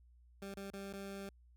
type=tone with dropouts; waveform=20% pulse; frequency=197.1 Hz; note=G3; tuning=10 cents sharp; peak=-39 dBFS; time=0.42-1.29 s; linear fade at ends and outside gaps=2 ms; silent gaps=0.542-0.571 / 0.704-0.735 / 0.928-0.936 s; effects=added 60 Hz sine -61 dBFS peak until 1.56 s